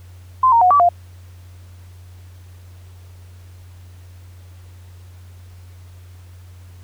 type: tone with pitch steps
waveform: sine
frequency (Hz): 1035 / 927 / 728 / 1151 / 699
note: C6 / A#5 / F#5 / D6 / F5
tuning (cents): -19 / -10 / -28 / -35 / +1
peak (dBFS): -9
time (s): 0.43-0.89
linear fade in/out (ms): 5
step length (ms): 92
effects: added 90 Hz sine -38 dBFS peak until 6.83 s + pink hiss -53 dBFS RMS until 6.83 s